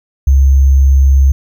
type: tone with sample-and-hold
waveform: sine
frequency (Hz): 68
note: C#2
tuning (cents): -33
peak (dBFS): -4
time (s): 0.27-1.32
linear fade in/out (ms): 5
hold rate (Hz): 6300
effects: none